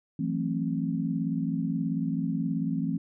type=chord; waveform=sine; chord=F# half-diminished seventh; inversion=third; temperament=just; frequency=166.5 / 185 / 222 / 266.4 Hz; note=E3 / F#3 / A3 / C4; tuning=+18 / 0 / +16 / +31 cents; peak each=-30 / -35 / -32 / -31 dBFS; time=0.19-2.98 s; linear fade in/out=5 ms; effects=none